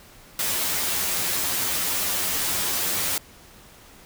white noise with comb filter, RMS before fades -25 dBFS, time 0.39-3.18 s, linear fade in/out 2 ms, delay 11 ms, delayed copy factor +0.8, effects pink hiss -49 dBFS RMS until 4.05 s

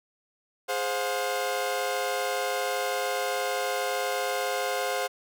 sawtooth chord, F minor, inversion first, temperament equal with one note detuned, 415.3 / 523.3 / 715.2 Hz, Ab4 / C5 / F5, 0 / 0 / +41 cents, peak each -30 / -26 / -27 dBFS, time 0.68-5.08 s, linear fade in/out 20 ms, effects none

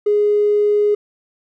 triangle tone, 415.3 Hz, G#4, in tune, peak -8 dBFS, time 0.06-0.95 s, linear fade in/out 10 ms, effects tanh soft clip ceiling -10 dBFS

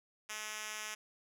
5% pulse tone with band-pass filter, 214.1 Hz, A3, 47 cents flat, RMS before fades -43 dBFS, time 0.29-0.95 s, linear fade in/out 10 ms, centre 5700 Hz, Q 0.57, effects none

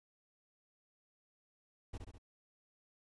brown noise with echo, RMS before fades -43 dBFS, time 1.93-1.98 s, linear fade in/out 10 ms, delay 68 ms, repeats 3, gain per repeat -4 dB, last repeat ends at 2.184 s, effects resampled to 24000 Hz

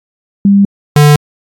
sine / square tone pair in turn, 199.5 / 147.59 Hz, G3 / D3, +31 / +9 cents, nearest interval perfect fourth, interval 522 cents, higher first, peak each -3 dBFS, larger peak neither, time 0.45-0.65 / 0.96-1.16 s, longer neither, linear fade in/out 2 ms, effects AAC 64 kbps

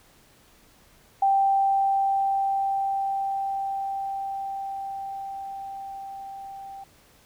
sine tone with level ramp, 784 Hz, G5, in tune, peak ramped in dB -17 to -37 dBFS, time 1.22-6.84 s, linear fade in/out 5 ms, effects pink hiss -57 dBFS RMS until 7.25 s

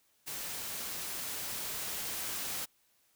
white noise with level ramp, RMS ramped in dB -40 to -37 dBFS, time 0.26-2.66 s, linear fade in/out 20 ms, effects white hiss -71 dBFS RMS until 3.15 s

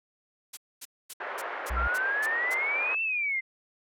blue noise bursts, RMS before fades -36 dBFS, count 8, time 0.53-2.546 s, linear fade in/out 10 ms, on 42 ms, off 240 ms
white band-pass noise, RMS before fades -36 dBFS, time 1.2-2.95 s, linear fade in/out 5 ms, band 420 to 1800 Hz, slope 24 dB/octave
triangle tone, 60.8 Hz, B1, 26 cents flat, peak -26 dBFS, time 1.7-1.88 s, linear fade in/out 10 ms
sine exponential two-way sweep, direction up then down, 1337 to 2693 to 2059 Hz, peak -26 dBFS, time 1.76-3.41 s, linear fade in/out 20 ms, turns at 3.02 s
effects low-pass 11000 Hz 12 dB/octave

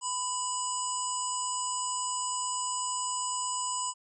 harmonic tone with a mistuned harmonic, 999 Hz, B5, 20 cents sharp, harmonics 1 / 3 / 5 / 7 / 8, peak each -33 / -42 / -43 / -37 / -35 dBFS, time 0.01-3.94 s, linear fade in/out 50 ms, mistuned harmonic 3, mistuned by -38 cents, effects none

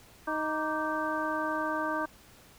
harmonic tone with a mistuned harmonic, 311.1 Hz, D#4, in tune, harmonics 1 / 2 / 3 / 4 / 5, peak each -35 / -35 / -35 / -35 / -35 dBFS, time 0.27-2.06 s, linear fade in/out 10 ms, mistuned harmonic 4, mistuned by -100 cents, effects pink hiss -56 dBFS RMS until 2.58 s

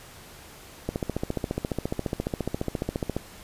click train, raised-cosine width 2 ms, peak -13 dBFS, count 34, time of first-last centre 0.89-3.166 s, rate 14.5 Hz, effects pink hiss -47 dBFS RMS until 3.43 s + resampled to 32000 Hz

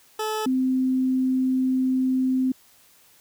20% pulse / sine tone pair in turn, 432.6 / 259.1 Hz, A4 / C4, -29 / -17 cents, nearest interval major sixth, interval 888 cents, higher first, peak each -20 / -19 dBFS, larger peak second, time 0.19-0.46 / 0.46-2.52 s, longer second, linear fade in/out 5 ms, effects white hiss -56 dBFS RMS until 3.2 s

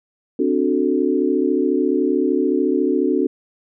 sine chord, D dominant seventh, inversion third, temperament equal with one note detuned, 261.6 / 295.4 / 370 / 440 Hz, C4 / D4 / F#4 / A4, 0 / +10 / 0 / 0 cents, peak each -21 / -20 / -20 / -23 dBFS, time 0.39-3.27 s, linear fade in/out 5 ms, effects none

